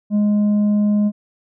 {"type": "tone with tanh clipping", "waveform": "sine", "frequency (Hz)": 207.8, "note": "G#3", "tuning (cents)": 1, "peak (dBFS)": -14, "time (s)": [0.1, 1.12], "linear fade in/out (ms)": 50, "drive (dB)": 4, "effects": []}